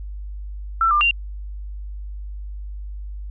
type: tone with pitch steps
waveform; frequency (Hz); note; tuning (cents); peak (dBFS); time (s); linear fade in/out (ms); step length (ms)
sine; 1339 / 1194 / 2774; E6 / D6 / F7; +27 / +28 / -12; -14; 0.81-1.11; 2; 100
effects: added 50 Hz sine -29 dBFS peak until 3.3 s